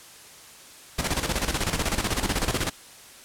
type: noise with tremolo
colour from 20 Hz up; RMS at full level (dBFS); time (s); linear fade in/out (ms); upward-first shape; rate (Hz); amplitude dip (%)
pink; -24; 0.98-2.7; 10; square; 16; 65
effects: white hiss -47 dBFS RMS until 3.24 s + low-pass 11000 Hz 12 dB/octave